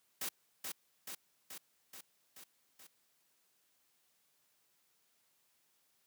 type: noise with echo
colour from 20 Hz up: white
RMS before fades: -39 dBFS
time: 0.21-0.29 s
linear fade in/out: 5 ms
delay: 430 ms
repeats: 6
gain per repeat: -3 dB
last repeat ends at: 2.87 s
effects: white hiss -75 dBFS RMS until 6.06 s + high-pass 100 Hz 12 dB/octave